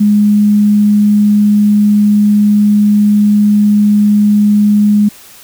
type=tone; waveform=sine; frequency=207.7 Hz; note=G#3; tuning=in tune; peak=-5 dBFS; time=0-5.09 s; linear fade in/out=10 ms; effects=white hiss -37 dBFS RMS until 5.43 s